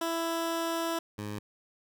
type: tone pair in turn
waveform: 15% pulse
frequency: 331.7 / 104.23 Hz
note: E4 / G#2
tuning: +11 / +7 cents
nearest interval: octave + minor sixth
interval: 2004 cents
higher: first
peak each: -23 / -29 dBFS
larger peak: first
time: 0.01-0.99 / 1.18-1.39 s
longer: first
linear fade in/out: 5 ms
effects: none